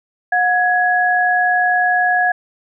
sine tone pair together, 724 / 1673 Hz, F#5 / G#6, -38 / +12 cents, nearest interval octave + minor third, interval 1450 cents, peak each -15 dBFS, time 0.32-2.32 s, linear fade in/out 5 ms, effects none

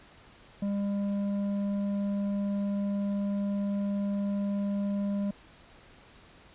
square tone with low-pass filter, 201 Hz, G3, 44 cents sharp, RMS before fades -30 dBFS, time 0.62-5.31 s, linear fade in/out 5 ms, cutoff 500 Hz, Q 0.99, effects pink hiss -55 dBFS RMS until 6.54 s + resampled to 8000 Hz

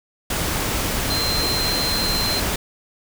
sine tone in noise, 4123 Hz, C8, 26 cents flat, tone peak -22 dBFS, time 1.1-2.4 s, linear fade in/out 5 ms, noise pink, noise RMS -23 dBFS, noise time 0.3-2.56 s, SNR -2 dB, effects none

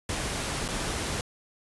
pink noise with dropouts, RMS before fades -31 dBFS, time 0.09-1.21 s, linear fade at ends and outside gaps 2 ms, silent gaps 0.68-0.686 s, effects resampled to 24000 Hz

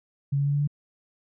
sine tone with pitch steps, 140 / 141.38 / 142.78 / 144.19 / 145.61 Hz, C#3 / C#3 / D3 / D3 / D3, +18 / +34 / -48 / -31 / -14 cents, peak -21 dBFS, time 0.32-0.675 s, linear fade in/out 10 ms, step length 71 ms, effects none

